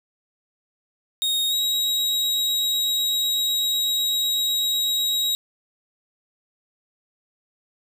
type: tone with pitch glide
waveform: 40% pulse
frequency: 3729 to 3823 Hz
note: A#7 to A#7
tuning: 0 to +43 cents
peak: -19 dBFS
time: 1.22-5.35 s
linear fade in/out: 0 ms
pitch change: +43 cents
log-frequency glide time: 1.49-1.54 s
effects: none